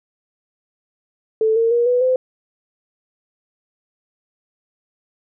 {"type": "tone with pitch steps", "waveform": "sine", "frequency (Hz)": [440, 457.1, 474.9, 493.3, 512.5], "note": ["A4", "A#4", "A#4", "B4", "C5"], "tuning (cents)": [0, -34, 32, -2, -36], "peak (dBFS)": -13, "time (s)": [1.41, 2.16], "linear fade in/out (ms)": 2, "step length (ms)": 150, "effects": []}